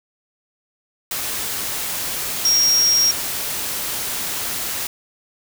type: tone in noise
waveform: sine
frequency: 5600 Hz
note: F8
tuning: 4 cents sharp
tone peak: -13 dBFS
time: 2.45-3.11 s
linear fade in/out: 2 ms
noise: white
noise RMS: -25 dBFS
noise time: 1.11-4.87 s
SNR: +9 dB
effects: none